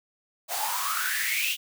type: noise with high-pass filter sweep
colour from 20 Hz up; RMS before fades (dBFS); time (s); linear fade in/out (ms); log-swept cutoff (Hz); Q
white; -28; 0.48-1.57; 50; 680 to 3000; 9.8
effects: none